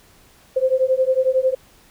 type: beating tone pair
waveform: sine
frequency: 515 / 526 Hz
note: C5 / C5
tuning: -28 / +9 cents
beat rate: 11 Hz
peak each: -18 dBFS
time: 0.56-1.55 s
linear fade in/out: 10 ms
effects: pink hiss -52 dBFS RMS until 1.9 s